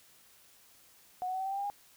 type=tone with pitch steps; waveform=sine; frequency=732 / 743.1 / 754.3 / 765.7 / 777.3 / 789.1 / 801 / 813.1 Hz; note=F#5 / F#5 / F#5 / G5 / G5 / G5 / G5 / G#5; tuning=-19 / +7 / +33 / -41 / -15 / +11 / +37 / -37 cents; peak=-32 dBFS; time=1.22-1.7 s; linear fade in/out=0 ms; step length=60 ms; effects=white hiss -61 dBFS RMS until 1.96 s